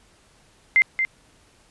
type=tone with echo; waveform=sine; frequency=2085 Hz; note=C7; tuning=7 cents flat; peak=-12 dBFS; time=0.76-0.82 s; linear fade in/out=0 ms; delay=230 ms; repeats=1; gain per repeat=-7 dB; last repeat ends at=1.05 s; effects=pink hiss -57 dBFS RMS until 1.7 s + resampled to 24000 Hz